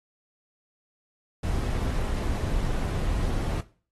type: noise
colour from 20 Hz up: brown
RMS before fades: -27 dBFS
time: 1.43-3.61 s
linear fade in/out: 5 ms
effects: noise-tail reverb RT60 0.4 s tail -17 dB re dry + AAC 32 kbps